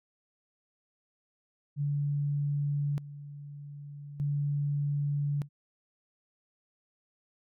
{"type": "tone with tremolo", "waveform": "sine", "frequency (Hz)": 144.1, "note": "D3", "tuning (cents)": -33, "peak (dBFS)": -27, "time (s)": [1.76, 5.49], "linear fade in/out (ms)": 50, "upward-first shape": "square", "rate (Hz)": 0.41, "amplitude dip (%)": 80, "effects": []}